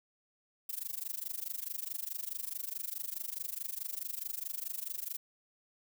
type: noise with amplitude modulation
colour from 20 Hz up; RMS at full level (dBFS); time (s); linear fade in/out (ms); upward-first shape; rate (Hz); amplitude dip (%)
violet; -36; 0.69-5.17; 5; sine; 24.7; 95
effects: none